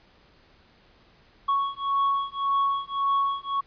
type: beating tone pair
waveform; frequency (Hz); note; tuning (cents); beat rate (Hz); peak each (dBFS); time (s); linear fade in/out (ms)
triangle; 1108.7 / 1110.5; C#6 / C#6; 0 / +3; 1.8; -24; 1.48-3.61; 10
effects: pink hiss -58 dBFS RMS until 3.66 s + resampled to 11025 Hz